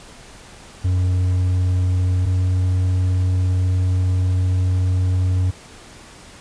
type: tone pair in turn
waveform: triangle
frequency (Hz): 91.4 / 92.04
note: F#2 / F#2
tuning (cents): -21 / -9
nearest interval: unison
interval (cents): 12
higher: second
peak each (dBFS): -13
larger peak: neither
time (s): 0.84-2.26 / 2.26-5.51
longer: second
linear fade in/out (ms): 10
effects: pink hiss -42 dBFS RMS until 6.4 s + resampled to 22050 Hz